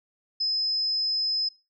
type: tone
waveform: sine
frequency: 5100 Hz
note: D#8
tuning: 42 cents sharp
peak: -23 dBFS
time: 0.4-1.49 s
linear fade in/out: 10 ms
effects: noise-tail reverb RT60 0.3 s tail -23 dB re dry